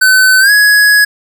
square tone with pitch glide, 1518 to 1674.6 Hz, F#6 to G#6, +44 to +14 cents, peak -5 dBFS, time 0.01-1.05 s, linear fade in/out 10 ms, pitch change +170 cents, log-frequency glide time 0.4-0.51 s, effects none

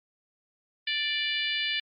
harmonic tone, 587.3 Hz, D5, in tune, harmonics 3 / 4 / 5 / 6 / 7 / 8, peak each -33 / -32 / -31 / -33 / -38 / -41 dBFS, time 0.87-1.8 s, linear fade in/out 5 ms, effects MP3 32 kbps

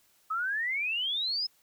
sine exponential sweep, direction up, 1256 to 5200 Hz, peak -28 dBFS, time 0.3-1.47 s, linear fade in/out 10 ms, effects white hiss -66 dBFS RMS until 1.62 s

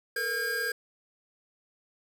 square tone cluster, 443.4 / 480.9 / 1617 Hz, A4 / B4 / G#6, +13 / -46 / -47 cents, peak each -39 / -38 / -30 dBFS, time 0.16-0.72 s, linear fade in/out 5 ms, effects none

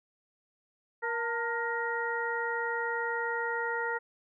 harmonic tone with a mistuned harmonic, 470 Hz, A#4, 14 cents sharp, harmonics 1 / 2 / 3 / 4, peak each -35 / -35 / -35 / -35 dBFS, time 1.02-3.99 s, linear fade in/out 20 ms, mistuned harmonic 2, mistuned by -62 cents, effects none

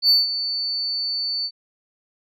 sine tone with ADSR envelope, 4500 Hz, C#8, 25 cents sharp, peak -9 dBFS, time 0.02-1.51 s, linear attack 75 ms, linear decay 170 ms, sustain -13 dB, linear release 60 ms, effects tanh soft clip ceiling -10 dBFS

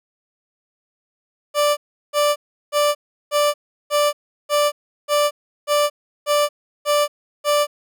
30% pulse tone bursts, 587.3 Hz, D5, in tune, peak -12 dBFS, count 11, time 1.54-7.67 s, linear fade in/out 50 ms, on 230 ms, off 360 ms, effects none

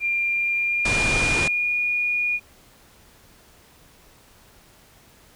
sine tone with pitch glide, 2390 to 2440 Hz, D7 to D#7, +30 to -34 cents, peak -20 dBFS, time 0-2.4 s, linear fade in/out 50 ms, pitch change +36 cents, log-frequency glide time 0.31-1.78 s
pink low-pass noise, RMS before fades -25 dBFS, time 0.85-1.48 s, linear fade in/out 5 ms, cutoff 9700 Hz, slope 96 dB/octave
effects pink hiss -53 dBFS RMS until 5.35 s

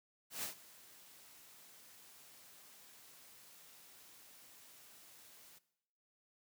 white noise with ADSR envelope, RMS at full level -40 dBFS, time 0.3-5.59 s, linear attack 130 ms, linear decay 110 ms, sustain -20 dB, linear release 14 ms, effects noise-tail reverb RT60 0.8 s tail -18 dB re dry + high-pass 100 Hz 12 dB/octave

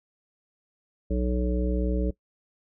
harmonic tone with a mistuned harmonic, 61.74 Hz, B1, in tune, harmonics 1 / 3 / 5 / 7 / 9, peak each -25 / -30 / -32 / -33 / -35 dBFS, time 1.1-2.11 s, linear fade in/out 10 ms, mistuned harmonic 1, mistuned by -33 cents, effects noise-tail reverb RT60 0.1 s tail -20 dB re dry

